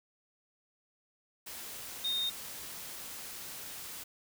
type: tone in noise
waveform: sine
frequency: 3687 Hz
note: A#7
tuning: 20 cents flat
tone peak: -30 dBFS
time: 2.04-2.3 s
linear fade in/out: 10 ms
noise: white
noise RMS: -44 dBFS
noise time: 1.46-4.04 s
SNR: +11 dB
effects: none